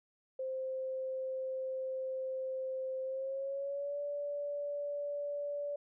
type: tone with pitch glide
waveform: sine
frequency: 523.3 to 577.3 Hz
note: C5 to D5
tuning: 0 to -30 cents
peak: -35 dBFS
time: 0.39-5.76 s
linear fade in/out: 5 ms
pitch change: +170 cents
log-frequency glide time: 3.03-4 s
effects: none